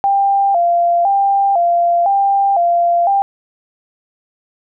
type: tone with vibrato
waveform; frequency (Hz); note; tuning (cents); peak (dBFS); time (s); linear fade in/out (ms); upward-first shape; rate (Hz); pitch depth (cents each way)
sine; 740; F#5; 0; -10; 0.04-3.22; 0; square; 0.99; 120
effects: none